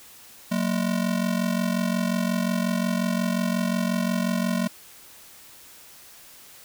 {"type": "ring-modulated tone", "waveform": "square", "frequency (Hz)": 207.7, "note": "G#3", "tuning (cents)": 0, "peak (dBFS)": -20, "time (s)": [0.51, 4.68], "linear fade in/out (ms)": 10, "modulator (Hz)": 22.8, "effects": ["white hiss -48 dBFS RMS until 6.64 s"]}